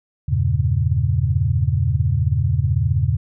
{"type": "chord", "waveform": "sine", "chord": "E diminished seventh", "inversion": "none", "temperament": "equal", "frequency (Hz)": [82.41, 98, 116.54, 138.59], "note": ["E2", "G2", "Bb2", "Db3"], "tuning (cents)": [0, 0, 0, 0], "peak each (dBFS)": -21, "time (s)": [0.28, 3.17], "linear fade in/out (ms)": 10, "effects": []}